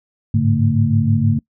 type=tone cluster; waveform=sine; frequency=101.6 / 108 / 143.2 / 225.4 Hz; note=G#2 / A2 / D3 / A3; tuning=-38 / -32 / -43 / +42 cents; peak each=-18 dBFS; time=0.34-1.39 s; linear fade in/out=5 ms; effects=noise-tail reverb RT60 0.1 s tail -23 dB re dry